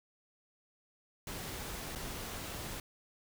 pink noise with dropouts, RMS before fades -42 dBFS, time 1.27-2.8 s, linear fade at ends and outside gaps 2 ms, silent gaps 1.952-1.957 s, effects none

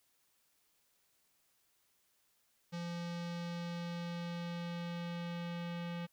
square tone with low-pass filter sweep, 171.9 Hz, F3, 27 cents flat, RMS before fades -41 dBFS, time 2.72-6.07 s, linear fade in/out 20 ms, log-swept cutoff 5100 to 3200 Hz, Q 1.6, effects white hiss -75 dBFS RMS until 6.12 s

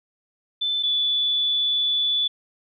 sine tone pair in turn, 3520 / 3462 Hz, A7 / A7, 0 / -29 cents, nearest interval unison, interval 29 cents, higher first, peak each -21 / -19 dBFS, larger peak second, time 0.61-0.83 / 0.83-2.28 s, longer second, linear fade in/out 10 ms, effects none

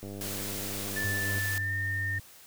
click train, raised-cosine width 2 ms, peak -28 dBFS, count 136, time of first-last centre 0.03-1.383 s, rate 99.8 Hz
white noise, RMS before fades -37 dBFS, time 0.21-1.58 s, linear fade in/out 0 ms
sine tone with pitch glide, 1760 to 1821 Hz, A6 to A#6, 0 to -41 cents, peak -30 dBFS, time 0.96-2.19 s, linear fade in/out 10 ms, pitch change +59 cents, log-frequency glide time 1.52-1.74 s
triangle tone, 97.1 Hz, G2, 16 cents flat, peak -31 dBFS, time 1.04-2.2 s, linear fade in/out 5 ms
effects white hiss -53 dBFS RMS until 2.46 s

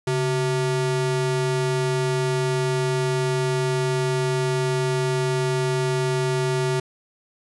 square ring-modulated tone, 259.3 Hz, C4, 15 cents flat, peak -18 dBFS, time 0.07-6.8 s, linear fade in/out 5 ms, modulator 120 Hz, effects resampled to 24000 Hz

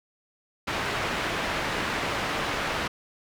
white low-pass noise, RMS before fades -29 dBFS, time 0.67-2.88 s, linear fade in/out 10 ms, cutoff 2100 Hz, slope 12 dB/octave, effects none

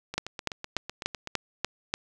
two click trains, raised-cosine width 0.2 ms, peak -9 / -18 dBFS, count 7 / 10, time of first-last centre 0.18-1.94 / 0.14-1.274 s, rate 3.41 / 7.94 Hz, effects none

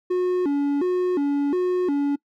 triangle tone with vibrato, 321.3 Hz, E4, 44 cents flat, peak -17 dBFS, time 0.1-2.16 s, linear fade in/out 10 ms, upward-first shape square, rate 1.4 Hz, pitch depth 210 cents each way, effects noise-tail reverb RT60 0.1 s tail -23 dB re dry

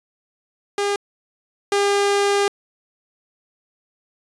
sawtooth tone pair in turn, 404.7 / 402.8 Hz, G#4 / G4, -45 / +47 cents, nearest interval unison, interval 8 cents, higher first, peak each -15 / -12 dBFS, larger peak second, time 0.78-0.96 / 1.72-2.48 s, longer second, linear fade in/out 2 ms, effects resampled to 22050 Hz

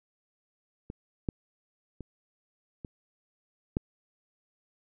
clicks, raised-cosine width 3 ms, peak -25 / -16 / -27 / -26 / -14 dBFS, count 5, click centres 0.901 / 1.288 / 2.007 / 2.848 / 3.769 s, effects none

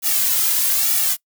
blue noise with flanger, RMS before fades -18 dBFS, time 0.02-1.17 s, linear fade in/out 50 ms, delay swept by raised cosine 1.9 to 2.68 ms, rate 1.1 Hz, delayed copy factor -1, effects noise-tail reverb RT60 0.1 s tail -23 dB re dry

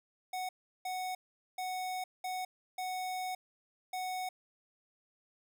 square tone bursts at uneven times, 740 Hz, F#5, in tune, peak -36 dBFS, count 6, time 0.33-0.49 / 0.85-1.15 / 1.58-2.04 / 2.24-2.45 / 2.78-3.35 / 3.93-4.29 s, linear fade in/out 5 ms, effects none

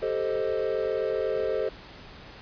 triangle chord, A half-diminished seventh, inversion third, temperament equal, 392 / 440 / 523.3 / 622.3 Hz, G4 / A4 / C5 / Eb5, 0 / 0 / 0 / 0 cents, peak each -30 / -27 / -28 / -31 dBFS, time 0.02-1.69 s, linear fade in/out 5 ms, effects pink hiss -46 dBFS RMS until 2.41 s + resampled to 11025 Hz

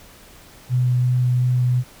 sine tone with vibrato, 124.9 Hz, B2, 20 cents sharp, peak -15 dBFS, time 0.69-1.84 s, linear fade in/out 50 ms, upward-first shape sine, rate 2.8 Hz, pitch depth 8 cents each way, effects pink hiss -46 dBFS RMS until 2 s

